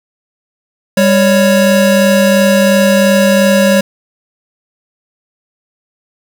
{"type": "tone pair together", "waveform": "square", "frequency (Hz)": [199.09, 554.4], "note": ["G3", "C#5"], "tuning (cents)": [27, 0], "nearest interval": "octave + tritone", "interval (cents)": 1773, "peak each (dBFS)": -10, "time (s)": [0.97, 3.81], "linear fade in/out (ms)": 5, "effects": ["7-bit"]}